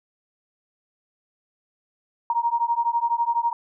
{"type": "beating tone pair", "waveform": "sine", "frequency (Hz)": [932.3, 944.3], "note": ["A#5", "A#5"], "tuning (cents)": [0, 22], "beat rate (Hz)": 12, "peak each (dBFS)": -23, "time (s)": [2.3, 3.53], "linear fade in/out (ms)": 2, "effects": []}